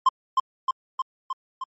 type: tone with echo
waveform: triangle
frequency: 1052 Hz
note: C6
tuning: 9 cents sharp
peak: -11 dBFS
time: 0.06-0.09 s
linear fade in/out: 5 ms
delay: 310 ms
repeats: 5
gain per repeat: -3 dB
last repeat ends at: 1.64 s
effects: MP3 32 kbps